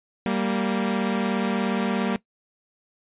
sawtooth tone pair together, 195.42 / 232.4 Hz, G3 / A#3, -5 / -5 cents, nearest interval minor third, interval 300 cents, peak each -21 dBFS, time 0.26-2.16 s, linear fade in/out 0 ms, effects noise-tail reverb RT60 0.1 s tail -19 dB re dry + resampled to 8000 Hz

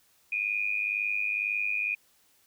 sine tone with amplitude modulation, 2449 Hz, D#7, 28 cents flat, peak -23 dBFS, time 0.32-1.95 s, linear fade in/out 5 ms, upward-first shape sine, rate 102 Hz, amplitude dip 80%, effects white hiss -65 dBFS RMS until 2.46 s

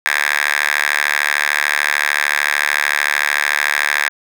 5% pulse tone with high-pass filter, 73.42 Hz, D2, in tune, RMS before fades -17 dBFS, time 0.06-4.09 s, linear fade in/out 0 ms, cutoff 1600 Hz, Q 9.4, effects none

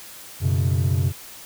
triangle chord, F# suspended fourth, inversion none, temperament equal, 92.5 / 123.47 / 138.59 Hz, F#2 / B2 / C#3, 0 / 0 / 0 cents, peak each -18 / -21 / -21 dBFS, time 0.4-1.13 s, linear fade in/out 50 ms, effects tanh soft clip ceiling -9 dBFS + white hiss -41 dBFS RMS until 1.45 s

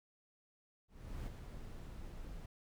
brown noise with ADSR envelope, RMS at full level -42 dBFS, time 0.88-2.46 s, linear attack 380 ms, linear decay 36 ms, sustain -6 dB, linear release 4 ms, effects none

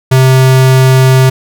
square tone, 130.81 Hz, C3, in tune, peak -4 dBFS, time 0.11-1.3 s, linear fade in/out 10 ms, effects none

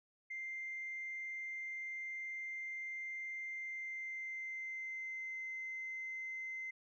sine tone with pitch glide, 2093 to 2068 Hz, C7 to C7, 0 to -21 cents, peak -40 dBFS, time 0.3-6.71 s, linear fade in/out 10 ms, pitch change -21 cents, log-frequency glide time 3.5-5.45 s, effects tanh soft clip ceiling -36 dBFS

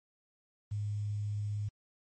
sine tone with quantisation, 103.8 Hz, G#2, in tune, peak -32 dBFS, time 0.71-1.69 s, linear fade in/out 10 ms, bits 10, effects MP3 32 kbps

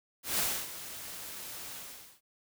white noise with ADSR envelope, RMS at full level -29 dBFS, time 0.23-2.21 s, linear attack 150 ms, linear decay 290 ms, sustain -14 dB, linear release 470 ms, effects none

